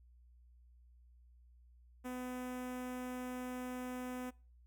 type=tone with notch filter; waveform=sawtooth; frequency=251.3 Hz; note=B3; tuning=30 cents sharp; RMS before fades=-43 dBFS; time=2.04-4.31 s; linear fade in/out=20 ms; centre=4300 Hz; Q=0.95; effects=noise-tail reverb RT60 0.4 s tail -24 dB re dry + added 60 Hz sine -60 dBFS peak until 4.66 s